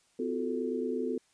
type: tone cluster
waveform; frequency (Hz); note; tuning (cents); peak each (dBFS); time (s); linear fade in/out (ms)
sine; 254 / 342.3 / 370.6 / 440.5; B3 / F4 / F#4 / A4; +49 / -35 / +3 / +2; -34 / -39 / -36 / -34; 0.19-1.18; 5
effects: white hiss -68 dBFS RMS until 1.33 s + resampled to 22050 Hz